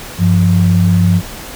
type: tone pair together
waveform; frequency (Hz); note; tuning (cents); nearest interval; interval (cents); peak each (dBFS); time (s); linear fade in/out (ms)
sine; 98 / 173.86; G2 / F3; 0 / -7; minor seventh; 993; -10; 0.18-1.22; 50
effects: pink hiss -29 dBFS RMS until 1.55 s